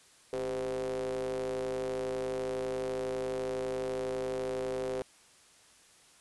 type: ring-modulated tone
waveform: square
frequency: 61 Hz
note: B1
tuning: 21 cents flat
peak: -30 dBFS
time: 0.33-5.02 s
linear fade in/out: 0 ms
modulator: 453 Hz
effects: white hiss -60 dBFS RMS until 6.2 s + resampled to 24000 Hz